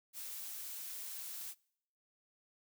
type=noise; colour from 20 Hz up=blue; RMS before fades=-45 dBFS; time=0.13-1.55 s; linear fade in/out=50 ms; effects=noise-tail reverb RT60 0.7 s tail -25 dB re dry